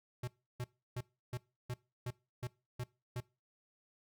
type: tone bursts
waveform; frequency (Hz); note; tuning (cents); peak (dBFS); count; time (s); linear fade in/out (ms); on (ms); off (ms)
square; 123.47; B2; 0; -38; 9; 0.23-3.204; 5; 46; 320
effects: noise-tail reverb RT60 0.3 s tail -22 dB re dry